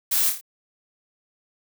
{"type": "noise with echo", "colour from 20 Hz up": "blue", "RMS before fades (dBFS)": -22, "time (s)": [0.11, 0.3], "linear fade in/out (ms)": 10, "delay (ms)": 28, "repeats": 4, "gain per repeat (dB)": -5, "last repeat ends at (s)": 0.412, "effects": []}